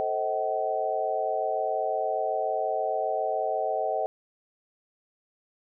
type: chord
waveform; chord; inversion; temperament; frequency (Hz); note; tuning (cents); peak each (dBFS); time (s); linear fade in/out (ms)
sine; A diminished seventh; none; just; 440 / 528 / 633.6 / 760.3; A4 / C5 / Eb5 / Gb5; 0 / +16 / +31 / +47; -33 / -33 / -29 / -29; 0-4.06; 0
effects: none